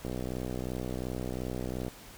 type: click train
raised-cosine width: 2 ms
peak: -22 dBFS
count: 116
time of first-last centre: 0.05-1.881 s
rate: 62.8 Hz
effects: pink hiss -50 dBFS RMS until 2.17 s